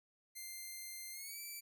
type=tone with pitch glide; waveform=5% pulse; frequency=2093 to 2322 Hz; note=C7 to D7; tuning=0 to -20 cents; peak=-36 dBFS; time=0.35-1.61 s; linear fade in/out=20 ms; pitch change=+180 cents; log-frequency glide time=1.12-1.39 s; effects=none